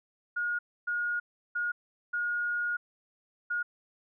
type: tone bursts at uneven times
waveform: sine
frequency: 1435 Hz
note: F6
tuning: 47 cents sharp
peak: -28 dBFS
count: 5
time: 0.36-0.59 / 0.87-1.2 / 1.55-1.72 / 2.13-2.77 / 3.5-3.63 s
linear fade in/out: 10 ms
effects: none

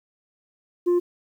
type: tone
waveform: sine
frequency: 352.1 Hz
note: F4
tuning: 14 cents sharp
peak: -14 dBFS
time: 0.86-1 s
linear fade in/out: 20 ms
effects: tanh soft clip ceiling -16 dBFS + 9-bit

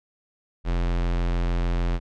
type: tone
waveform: square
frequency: 43.36 Hz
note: F1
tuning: 12 cents flat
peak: -22 dBFS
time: 0.64-2 s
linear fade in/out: 50 ms
effects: low-pass 4000 Hz 12 dB/octave

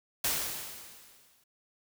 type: noise with exponential decay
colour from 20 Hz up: white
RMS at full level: -28 dBFS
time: 0.24-1.44 s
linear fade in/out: 5 ms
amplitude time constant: 260 ms
effects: none

